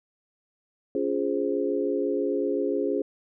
sine chord, Db major seventh, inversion none, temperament equal with one note detuned, 282.7 / 349.2 / 415.3 / 523.3 Hz, Db4 / F4 / Ab4 / C5, +34 / 0 / 0 / 0 cents, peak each -29 / -30 / -27 / -31 dBFS, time 0.95-3.02 s, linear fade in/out 2 ms, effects none

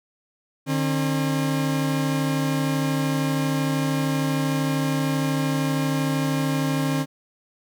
40% pulse tone pair together, 150.86 / 268.8 Hz, D3 / C4, +47 / +47 cents, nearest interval minor seventh, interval 1000 cents, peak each -23 dBFS, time 0.66-7.06 s, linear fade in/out 50 ms, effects none

